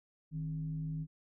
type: tone with frequency modulation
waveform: sine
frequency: 155.56 Hz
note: D#3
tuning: in tune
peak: -35 dBFS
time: 0.31-1.07 s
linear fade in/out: 50 ms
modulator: 112 Hz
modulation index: 0.39
effects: none